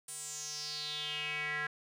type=tone with band-pass filter sweep; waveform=square; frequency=150 Hz; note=D3; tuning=37 cents sharp; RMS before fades=-39 dBFS; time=0.08-1.67 s; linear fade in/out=5 ms; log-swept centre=9200 to 1700 Hz; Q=5.5; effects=none